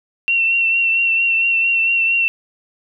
sine tone with vibrato, 2717 Hz, F7, 48 cents flat, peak -13 dBFS, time 0.28-2.28 s, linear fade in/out 0 ms, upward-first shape triangle, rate 4.4 Hz, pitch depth 32 cents each way, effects none

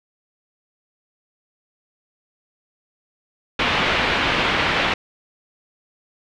white low-pass noise, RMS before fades -20 dBFS, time 3.59-4.94 s, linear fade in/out 5 ms, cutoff 3100 Hz, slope 24 dB/octave, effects none

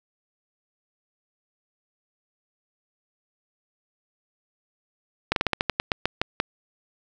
slowing click train, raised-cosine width 0.3 ms, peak -5 dBFS, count 12, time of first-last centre 5.32-6.401 s, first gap 42 ms, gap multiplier 1.16, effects none

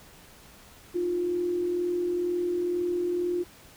sine tone pair together, 311.1 / 353.2 Hz, D#4 / F4, 0 / +20 cents, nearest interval major second, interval 220 cents, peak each -37 / -25 dBFS, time 0.94-3.44 s, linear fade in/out 20 ms, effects pink hiss -52 dBFS RMS until 3.76 s

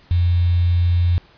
sine tone with quantisation, 87.31 Hz, F2, in tune, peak -13 dBFS, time 0.11-1.18 s, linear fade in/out 0 ms, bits 6, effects pink hiss -51 dBFS RMS until 1.37 s + resampled to 11025 Hz

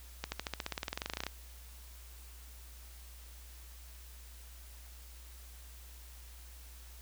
accelerating click train, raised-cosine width 0.2 ms, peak -18 dBFS, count 21, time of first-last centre 0.24-1.266 s, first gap 80 ms, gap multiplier 0.95, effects added 60 Hz sine -50 dBFS peak until 7.01 s + white hiss -57 dBFS RMS until 7.01 s

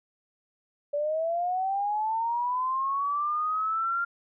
sine linear sweep, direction up, 573 to 1396.9 Hz, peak -25 dBFS, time 0.93-4.05 s, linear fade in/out 10 ms, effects none

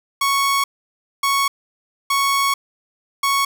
sawtooth tone bursts at uneven times, 1108.7 Hz, C#6, in tune, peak -12 dBFS, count 4, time 0.21-0.64 / 1.23-1.48 / 2.1-2.54 / 3.23-3.45 s, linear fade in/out 5 ms, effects none

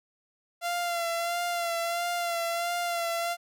sawtooth tone with vibrato, 687 Hz, F5, 29 cents flat, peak -24 dBFS, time 0.61-3.37 s, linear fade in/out 50 ms, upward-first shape sine, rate 1.5 Hz, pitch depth 32 cents each way, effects none

